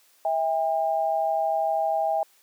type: tone pair together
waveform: sine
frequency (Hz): 650 / 802.6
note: E5 / G5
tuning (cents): -24 / +41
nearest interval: major third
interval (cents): 365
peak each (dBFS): -24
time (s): 0.25-2.23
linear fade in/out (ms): 2
effects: white hiss -60 dBFS RMS until 2.42 s + high-pass 400 Hz 12 dB/octave